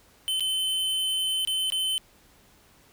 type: tone with dropouts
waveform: square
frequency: 3061 Hz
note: G7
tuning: 42 cents flat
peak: -25 dBFS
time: 0.28-1.98 s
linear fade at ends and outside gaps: 0 ms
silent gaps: 0.397-0.406 / 1.45-1.474 / 1.701-1.722 s
effects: pink hiss -58 dBFS RMS until 2.92 s